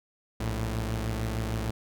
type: tone pair together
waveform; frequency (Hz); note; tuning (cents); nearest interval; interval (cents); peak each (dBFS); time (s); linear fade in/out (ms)
sawtooth; 58.27 / 110; A#1 / A2; 0 / 0; major seventh; 1100; -28 / -27; 0.4-1.71; 5
effects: none